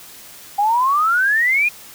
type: exponential sweep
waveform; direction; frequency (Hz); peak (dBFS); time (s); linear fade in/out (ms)
sine; up; 793 to 2489; -13; 0.58-1.69; 10
effects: white hiss -40 dBFS RMS until 1.94 s